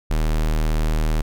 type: tone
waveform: square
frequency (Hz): 38.89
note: D#1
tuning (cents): 0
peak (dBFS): -18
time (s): 0.1-1.22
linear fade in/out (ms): 10
effects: none